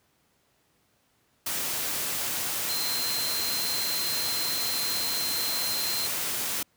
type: tone in noise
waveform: sine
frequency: 4129 Hz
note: C8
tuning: 24 cents flat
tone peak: -30 dBFS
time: 2.69-6.07 s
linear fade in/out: 5 ms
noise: white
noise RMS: -30 dBFS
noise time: 1.46-6.63 s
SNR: -3 dB
effects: pink hiss -68 dBFS RMS until 6.76 s + high-pass 80 Hz 12 dB/octave